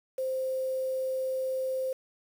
sine tone with quantisation, 522 Hz, C5, 4 cents flat, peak -28 dBFS, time 0.18-1.93 s, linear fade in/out 5 ms, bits 8, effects none

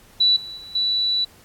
sine tone with level steps, 3951 Hz, B7, in tune, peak -13 / -32 / -36 / -18 dBFS, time 0.2-1.25 s, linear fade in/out 10 ms, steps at 0.36 / 0.57 / 0.75 s, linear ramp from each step 5 ms, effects pink hiss -51 dBFS RMS until 1.44 s + AAC 64 kbps

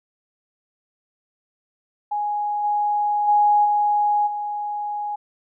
sine tone with level steps, 830.6 Hz, G#5, in tune, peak -21 / -18 / -13 / -16 / -24 dBFS, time 2.11-5.16 s, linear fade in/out 10 ms, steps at 2.63 / 3.27 / 3.64 / 4.26 s, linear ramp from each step 20 ms, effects none

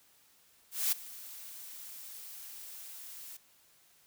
blue noise with ADSR envelope, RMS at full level -28 dBFS, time 0.71-3.37 s, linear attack 210 ms, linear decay 12 ms, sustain -19 dB, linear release 6 ms, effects white hiss -65 dBFS RMS until 4.06 s

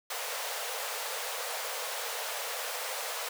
pink high-pass noise, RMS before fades -36 dBFS, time 0.1-3.29 s, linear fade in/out 5 ms, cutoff 450 Hz, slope 96 dB/octave, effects none

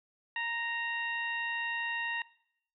harmonic tone with a mistuned harmonic, 932.3 Hz, A#5, in tune, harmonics 1 / 2 / 3 / 4, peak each -39 / -34 / -38 / -47 dBFS, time 0.36-2.22 s, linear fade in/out 2 ms, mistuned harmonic 3, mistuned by -18 cents, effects noise-tail reverb RT60 0.7 s tail -20 dB re dry

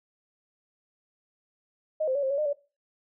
sine tone with pitch steps, 622 / 521 / 568 / 532 / 560 / 607 / 573 Hz, D#5 / C5 / C#5 / C5 / C#5 / D#5 / D5, -1 / -7 / +42 / +29 / +18 / -43 / -43 cents, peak -24 dBFS, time 2-2.532 s, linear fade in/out 10 ms, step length 76 ms, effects noise-tail reverb RT60 0.3 s tail -18 dB re dry

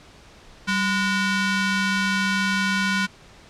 sawtooth ring-modulated tone, 825 Hz, G#5, 12 cents flat, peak -13 dBFS, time 0.67-3.07 s, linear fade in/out 20 ms, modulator 632 Hz, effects pink hiss -48 dBFS RMS until 3.49 s + low-pass 6000 Hz 12 dB/octave

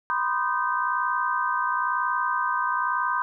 sine tone cluster, 976 / 1037 / 1226 / 1548 Hz, B5 / C6 / D#6 / G6, -21 / -16 / -26 / -22 cents, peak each -28 dBFS, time 0.1-3.22 s, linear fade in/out 0 ms, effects none

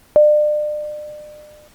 sine tone with exponential decay, 600 Hz, D5, 37 cents sharp, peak -5 dBFS, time 0.16-1.68 s, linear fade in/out 0 ms, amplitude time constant 330 ms, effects pink hiss -50 dBFS RMS until 1.74 s + Opus 24 kbps

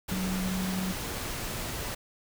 sine tone in noise, 186.5 Hz, F#3, 14 cents sharp, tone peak -29 dBFS, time 0.11-0.93 s, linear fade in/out 10 ms, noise pink, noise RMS -35 dBFS, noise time 0.08-1.95 s, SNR +3 dB, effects none

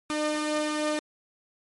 sawtooth tone pair together, 303.6 / 604 Hz, D#4 / D5, -42 / +48 cents, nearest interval octave, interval 1190 cents, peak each -24 / -26 dBFS, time 0.1-0.99 s, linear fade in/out 0 ms, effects MP3 48 kbps

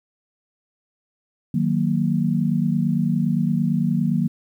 sine chord, D# minor, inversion none, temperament equal, 155.56 / 185 / 233.1 Hz, D#3 / F#3 / A#3, 0 / 0 / 0 cents, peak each -22 dBFS, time 1.54-4.28 s, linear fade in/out 5 ms, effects 9-bit

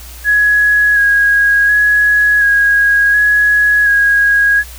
sine tone with vibrato, 1661.2 Hz, G#6, in tune, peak -7 dBFS, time 0.24-4.64 s, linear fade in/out 50 ms, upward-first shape square, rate 0.69 Hz, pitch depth 16 cents each way, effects added 60 Hz sine -31 dBFS peak until 4.78 s + white hiss -35 dBFS RMS until 4.78 s

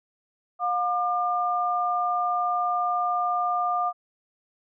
sine tone pair together, 714.1 / 1200 Hz, F5 / D6, +38 / +37 cents, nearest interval major sixth, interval 899 cents, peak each -25 dBFS, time 0.59-3.93 s, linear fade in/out 50 ms, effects none

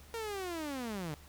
sawtooth linear sweep, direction down, 466.2 to 143 Hz, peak -33 dBFS, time 0.14-1.14 s, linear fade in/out 0 ms, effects added 73 Hz sine -55 dBFS peak until 1.28 s + pink hiss -58 dBFS RMS until 1.28 s

